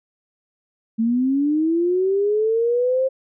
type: linear sweep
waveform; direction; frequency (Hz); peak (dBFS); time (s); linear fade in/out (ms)
sine; up; 220 to 533; -16; 0.98-3.09; 20
effects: none